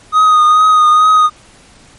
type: tone with vibrato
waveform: triangle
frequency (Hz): 1244.5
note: D#6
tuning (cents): 0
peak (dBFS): -3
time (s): 0.12-1.3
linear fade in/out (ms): 50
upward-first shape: triangle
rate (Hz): 2.3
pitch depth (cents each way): 31
effects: pink hiss -43 dBFS RMS until 1.98 s + MP3 48 kbps